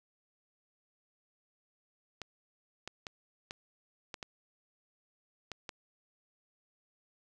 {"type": "clicks", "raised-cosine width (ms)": 0.2, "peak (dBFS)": -23, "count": 8, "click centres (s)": [2.217, 2.876, 3.068, 3.509, 4.142, 4.228, 5.517, 5.692], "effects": []}